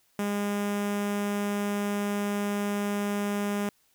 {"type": "tone with notch filter", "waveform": "sawtooth", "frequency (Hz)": 204, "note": "G#3", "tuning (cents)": -31, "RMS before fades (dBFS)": -29, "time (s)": [0.19, 3.69], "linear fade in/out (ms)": 2, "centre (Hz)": 4300, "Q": 1.9, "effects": ["white hiss -67 dBFS RMS until 3.94 s"]}